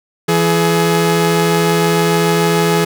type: tone pair together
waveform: sawtooth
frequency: 167.7 / 422.6 Hz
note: E3 / G#4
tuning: +30 / +30 cents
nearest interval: octave + major third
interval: 1600 cents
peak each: -10 dBFS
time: 0.28-2.85 s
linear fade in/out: 10 ms
effects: none